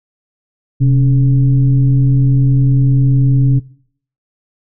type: tone with frequency modulation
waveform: sine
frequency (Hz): 130.81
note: C3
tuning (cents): 0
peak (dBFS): -7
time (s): 0.8-3.6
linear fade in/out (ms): 20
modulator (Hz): 151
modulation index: 0.5
effects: noise-tail reverb RT60 0.6 s tail -22 dB re dry